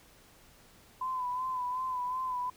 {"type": "tone with vibrato", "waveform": "sine", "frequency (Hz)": 1011, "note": "B5", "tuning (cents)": 40, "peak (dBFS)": -31, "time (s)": [1.01, 2.5], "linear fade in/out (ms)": 5, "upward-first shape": "sine", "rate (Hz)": 2.7, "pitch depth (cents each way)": 44, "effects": ["pink hiss -59 dBFS RMS until 2.56 s"]}